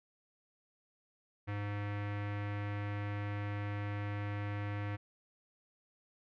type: tone with low-pass filter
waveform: square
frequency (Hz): 102.6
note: G#2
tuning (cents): -21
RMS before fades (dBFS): -38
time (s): 1.47-4.97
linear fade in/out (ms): 20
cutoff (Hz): 2100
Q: 2.3
effects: none